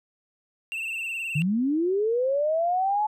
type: tone with vibrato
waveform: triangle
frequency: 2685 Hz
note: E7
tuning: 31 cents sharp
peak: -27 dBFS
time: 0.72-1.42 s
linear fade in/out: 0 ms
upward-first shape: sine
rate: 19 Hz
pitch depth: 59 cents each way
type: linear sweep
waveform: sine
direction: up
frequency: 139 to 862 Hz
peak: -21 dBFS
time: 1.35-3.07 s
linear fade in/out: 10 ms
effects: none